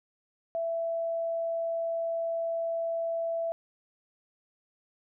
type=tone; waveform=sine; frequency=665 Hz; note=E5; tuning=15 cents sharp; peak=-28 dBFS; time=0.55-3.52 s; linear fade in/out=0 ms; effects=none